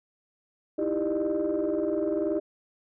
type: tone cluster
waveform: sine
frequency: 313.7 / 334.5 / 396.2 / 604 Hz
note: D#4 / E4 / G4 / D5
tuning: +14 / +25 / +18 / +48 cents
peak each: -29 dBFS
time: 0.78-2.4 s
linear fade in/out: 10 ms
effects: tanh soft clip ceiling -19 dBFS